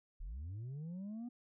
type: linear sweep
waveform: sine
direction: up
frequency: 32.92 to 246.9 Hz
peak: -39 dBFS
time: 0.2-1.29 s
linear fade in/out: 10 ms
effects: tanh soft clip ceiling -41 dBFS